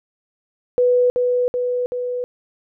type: tone with echo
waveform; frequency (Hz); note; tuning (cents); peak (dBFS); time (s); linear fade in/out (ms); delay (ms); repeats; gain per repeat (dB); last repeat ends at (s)
sine; 493.9; B4; 0; -12; 0.78-1.1; 0; 380; 3; -3; 2.24
effects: none